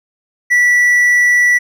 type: tone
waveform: triangle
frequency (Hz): 1956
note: B6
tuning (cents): -17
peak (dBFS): -6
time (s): 0.5-1.59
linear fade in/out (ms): 20
effects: none